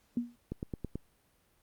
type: tone with exponential decay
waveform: sine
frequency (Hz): 239.2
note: A#3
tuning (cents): +45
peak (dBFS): -25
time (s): 0.17-0.36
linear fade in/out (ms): 2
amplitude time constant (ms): 41
type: click train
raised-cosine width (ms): 3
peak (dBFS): -23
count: 5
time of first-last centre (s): 0.52-0.956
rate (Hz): 9.18
effects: pink hiss -70 dBFS RMS until 1.62 s + Opus 48 kbps